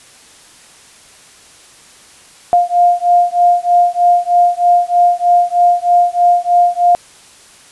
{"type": "beating tone pair", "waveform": "sine", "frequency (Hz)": [702, 705.2], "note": ["F5", "F5"], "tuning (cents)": [9, 17], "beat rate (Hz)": 3.2, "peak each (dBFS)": -11, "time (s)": [2.53, 6.95], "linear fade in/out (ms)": 0, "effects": ["white hiss -42 dBFS RMS until 7.71 s", "resampled to 24000 Hz"]}